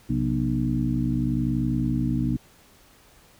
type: harmonic tone with a mistuned harmonic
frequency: 60.9 Hz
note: B1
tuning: 24 cents flat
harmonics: 1 / 2 / 3 / 4 / 5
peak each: -31 / -26 / -31 / -26 / -29 dBFS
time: 0.09-2.37 s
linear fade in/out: 10 ms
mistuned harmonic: 2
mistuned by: +130 cents
effects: pink hiss -55 dBFS RMS until 3.39 s